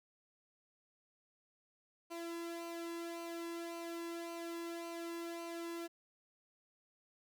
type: tone with flanger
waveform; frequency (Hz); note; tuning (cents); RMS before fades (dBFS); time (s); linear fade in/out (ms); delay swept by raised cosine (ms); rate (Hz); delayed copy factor
sawtooth; 337.7; E4; +42; -44; 2.1-5.88; 20; 0.56 to 1.36; 1.8; -0.6
effects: none